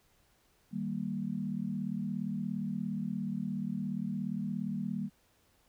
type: chord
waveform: sine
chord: Eb major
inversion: none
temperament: equal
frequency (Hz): 155.56 / 196 / 233.1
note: Eb3 / G3 / Bb3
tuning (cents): 0 / 0 / 0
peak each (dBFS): -40 / -35 / -37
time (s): 0.71-5.1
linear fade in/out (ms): 50
effects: pink hiss -69 dBFS RMS until 5.68 s